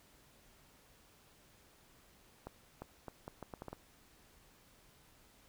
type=accelerating click train; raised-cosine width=1 ms; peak=-30 dBFS; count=9; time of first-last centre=2.47-3.73 s; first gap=350 ms; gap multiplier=0.75; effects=pink hiss -65 dBFS RMS until 5.48 s